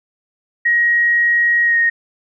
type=tone with pitch glide; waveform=sine; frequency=1890 to 1861.8 Hz; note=A#6 to A#6; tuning=+23 to -3 cents; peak=-11 dBFS; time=0.65-1.9 s; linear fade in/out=10 ms; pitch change=-26 cents; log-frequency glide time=1.64-1.77 s; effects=none